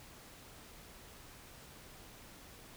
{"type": "silence", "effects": ["pink hiss -55 dBFS RMS until 2.76 s"]}